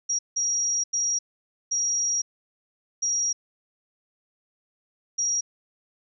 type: tone bursts at uneven times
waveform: sine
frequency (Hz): 5690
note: F8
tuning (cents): +31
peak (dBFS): -22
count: 6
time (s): 0.09-0.19 / 0.36-0.84 / 0.93-1.19 / 1.71-2.22 / 3.02-3.33 / 5.18-5.41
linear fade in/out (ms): 10
effects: none